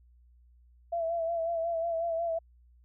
sine tone with vibrato, 668 Hz, E5, 23 cents sharp, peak -28 dBFS, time 0.92-2.39 s, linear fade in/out 10 ms, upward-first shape sine, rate 5.5 Hz, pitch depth 42 cents each way, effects added 60 Hz sine -57 dBFS peak until 2.84 s

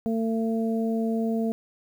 harmonic tone, 225.2 Hz, A3, 40 cents sharp, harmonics 1 / 2 / 3, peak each -24 / -30 / -34 dBFS, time 0.06-1.52 s, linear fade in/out 0 ms, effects 9-bit

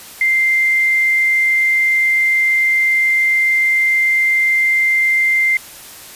sine tone, 2091 Hz, C7, 2 cents flat, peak -11 dBFS, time 0.21-5.57 s, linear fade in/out 2 ms, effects white hiss -36 dBFS RMS until 6.15 s + resampled to 32000 Hz

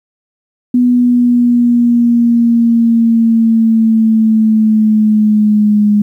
sine linear sweep, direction down, 246.9 to 207.2 Hz, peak -6 dBFS, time 0.74-6.02 s, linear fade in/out 5 ms, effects 8-bit

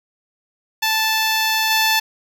10% pulse tone with level steps, 878 Hz, A5, 4 cents flat, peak -8 / -6 dBFS, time 0.82-2 s, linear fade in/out 10 ms, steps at 1.7 s, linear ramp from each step 10 ms, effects none

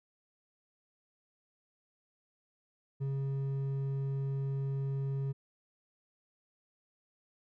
sine tone with hard clipping, 136.8 Hz, C#3, 23 cents flat, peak -33 dBFS, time 3-5.33 s, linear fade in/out 20 ms, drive 5 dB, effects none

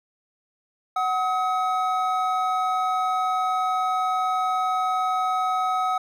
triangle tone pair together, 744 / 1273.4 Hz, F#5 / D#6, +9 / +40 cents, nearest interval major sixth, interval 931 cents, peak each -22 dBFS, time 0.96-5.98 s, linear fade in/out 5 ms, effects none

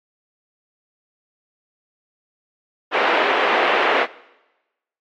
pink band-pass noise, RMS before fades -18 dBFS, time 2.91-4.07 s, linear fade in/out 50 ms, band 410 to 2700 Hz, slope 24 dB/octave, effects noise-tail reverb RT60 1.0 s tail -20 dB re dry + AAC 48 kbps

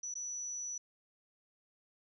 sine tone with dropouts, 5920 Hz, F#8, in tune, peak -38 dBFS, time 0.03-0.78 s, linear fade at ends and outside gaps 5 ms, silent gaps 0.141-0.153 s, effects none

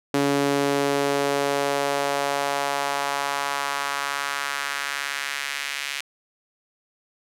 sawtooth tone with high-pass filter sweep, 141.1 Hz, C#3, 31 cents sharp, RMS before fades -25 dBFS, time 0.14-6.01 s, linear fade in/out 2 ms, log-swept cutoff 300 to 2300 Hz, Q 1.6, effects low-pass 12000 Hz 12 dB/octave

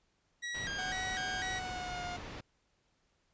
sawtooth tone with vibrato, 1760 Hz, A6, in tune, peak -33 dBFS, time 0.42-1.6 s, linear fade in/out 20 ms, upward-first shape square, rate 2 Hz, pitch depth 150 cents each way
pink low-pass noise, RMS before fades -45 dBFS, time 0.54-2.41 s, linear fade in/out 10 ms, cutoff 4000 Hz, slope 12 dB/octave
sawtooth tone with pitch glide, 747 to 712.4 Hz, F#5 to F5, +16 to +34 cents, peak -35 dBFS, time 0.78-2.17 s, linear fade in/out 10 ms, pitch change -82 cents, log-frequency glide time 1.53-2.05 s
effects pink hiss -75 dBFS RMS until 3.33 s + resampled to 16000 Hz

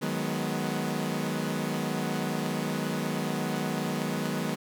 sawtooth chord, G# minor seventh, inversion second, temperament equal with one note detuned, 155.56 / 185 / 210.2 / 246.9 Hz, D#3 / F#3 / G#3 / B3, 0 / 0 / +21 / 0 cents, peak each -30 dBFS, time 0.01-4.56 s, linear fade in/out 20 ms, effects none

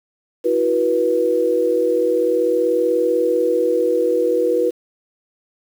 sine chord, E suspended second, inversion none, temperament equal with one note detuned, 329.6 / 370 / 485.7 Hz, E4 / F#4 / B4, 0 / 0 / -29 cents, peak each -22 / -21 / -16 dBFS, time 0.44-4.71 s, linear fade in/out 20 ms, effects 7-bit

